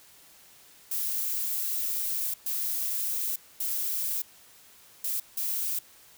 violet noise bursts at uneven times, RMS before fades -30 dBFS, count 5, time 0.91-2.34 / 2.46-3.36 / 3.6-4.22 / 5.04-5.2 / 5.37-5.79 s, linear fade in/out 5 ms, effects white hiss -55 dBFS RMS until 6.17 s

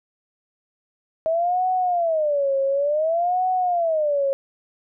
sine tone with vibrato, 635 Hz, D#5, 35 cents sharp, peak -18 dBFS, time 1.26-4.33 s, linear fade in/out 0 ms, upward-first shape sine, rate 0.56 Hz, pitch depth 270 cents each way, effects none

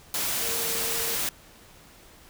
sine tone in noise, 459.3 Hz, A#4, 26 cents flat, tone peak -37 dBFS, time 0.42-1.15 s, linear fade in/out 2 ms, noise white, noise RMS -28 dBFS, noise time 0.14-1.29 s, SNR -12 dB, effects pink hiss -52 dBFS RMS until 2.29 s

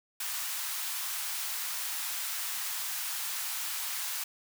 white high-pass noise, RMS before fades -35 dBFS, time 0.2-4.24 s, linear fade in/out 5 ms, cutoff 830 Hz, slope 24 dB/octave, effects none

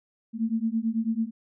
sine beating tone pair, 220.8 / 229.9 Hz, A3 / A#3, +6 / -24 cents, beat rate 9.1 Hz, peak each -27 dBFS, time 0.33-1.31 s, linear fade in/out 50 ms, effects none

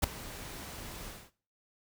pink noise with ADSR envelope, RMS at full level -25 dBFS, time 0.02-1.31 s, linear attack 21 ms, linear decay 3 ms, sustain -19 dB, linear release 240 ms, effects noise-tail reverb RT60 0.4 s tail -18 dB re dry

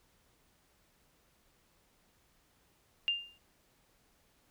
sine tone with exponential decay, 2800 Hz, F7, 4 cents sharp, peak -25 dBFS, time 3.08-3.38 s, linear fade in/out 0 ms, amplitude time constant 64 ms, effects pink hiss -70 dBFS RMS until 4.5 s

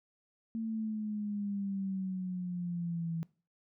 sine exponential sweep, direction down, 226.4 to 163.4 Hz, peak -33 dBFS, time 0.55-3.23 s, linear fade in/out 0 ms, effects noise-tail reverb RT60 0.4 s tail -22 dB re dry

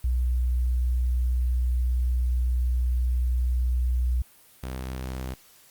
sine / sawtooth tone pair in turn, 61.7 / 64.4 Hz, B1 / C2, -1 / -27 cents, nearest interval minor second, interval 74 cents, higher second, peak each -21 / -27 dBFS, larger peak first, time 0.04-4.22 / 4.63-5.34 s, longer first, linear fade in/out 5 ms, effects white hiss -55 dBFS RMS until 5.7 s + Opus 32 kbps

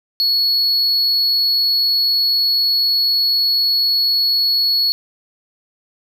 triangle tone, 4372 Hz, C#8, 25 cents flat, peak -12 dBFS, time 0.2-4.92 s, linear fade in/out 0 ms, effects none

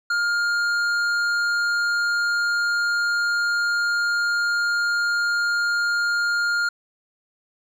triangle tone with hard clipping, 1410 Hz, F6, 16 cents sharp, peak -21 dBFS, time 0.1-6.69 s, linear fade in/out 5 ms, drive 12 dB, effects none

